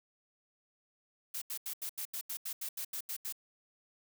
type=noise bursts; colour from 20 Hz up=blue; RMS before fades=-39 dBFS; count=13; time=1.34-3.325 s; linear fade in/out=5 ms; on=77 ms; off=82 ms; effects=none